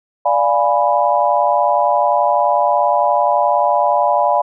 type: chord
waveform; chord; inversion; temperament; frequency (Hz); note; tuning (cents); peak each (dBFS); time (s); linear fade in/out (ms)
sine; D diminished seventh; none; equal; 587.3 / 698.5 / 830.6 / 987.8; D5 / F5 / Ab5 / Cb6; 0 / 0 / 0 / 0; -17; 0.25-4.42; 10
effects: none